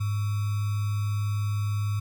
sine tone with sample-and-hold, 103.3 Hz, G#2, 9 cents flat, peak -24 dBFS, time 0-2 s, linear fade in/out 10 ms, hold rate 1225 Hz, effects none

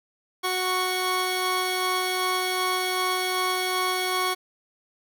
15% pulse tone pair together, 368.7 / 1108.7 Hz, F#4 / C#6, -6 / 0 cents, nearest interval octave + perfect fifth, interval 1906 cents, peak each -20 dBFS, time 0.43-4.35 s, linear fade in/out 20 ms, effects none

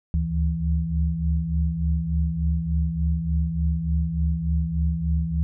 sine tone cluster, 72 / 75.4 / 164.5 Hz, D2 / D2 / E3, -34 / +46 / -3 cents, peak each -25 dBFS, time 0.14-5.43 s, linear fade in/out 0 ms, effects none

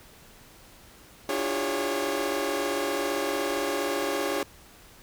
sawtooth tone cluster, 293.2 / 340.7 / 358.2 / 404.7 / 551 Hz, D4 / F4 / F4 / G#4 / C#5, -3 / -43 / +44 / -45 / -11 cents, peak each -30 / -31 / -33 / -27 / -27 dBFS, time 1.29-4.43 s, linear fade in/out 2 ms, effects pink hiss -52 dBFS RMS until 5.02 s

